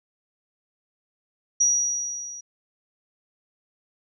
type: tone with level ramp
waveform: sine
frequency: 5780 Hz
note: F#8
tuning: 41 cents flat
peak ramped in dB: -15 to -36 dBFS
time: 1.6-2.41 s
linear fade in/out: 10 ms
effects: none